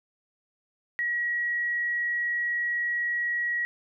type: tone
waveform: sine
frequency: 1912 Hz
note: A#6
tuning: 43 cents sharp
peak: -25 dBFS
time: 0.99-3.65 s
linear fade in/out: 0 ms
effects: none